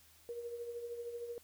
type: tone with tremolo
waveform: sine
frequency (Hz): 473.9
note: A#4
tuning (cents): +28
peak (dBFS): -38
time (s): 0.29-1.38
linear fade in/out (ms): 0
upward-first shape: triangle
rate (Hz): 13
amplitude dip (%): 60
effects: added 79 Hz sine -70 dBFS peak until 1.43 s + white hiss -64 dBFS RMS until 1.43 s